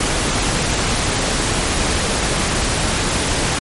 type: noise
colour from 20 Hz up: pink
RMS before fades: -18 dBFS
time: 0-3.59 s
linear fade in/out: 5 ms
effects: MP3 48 kbps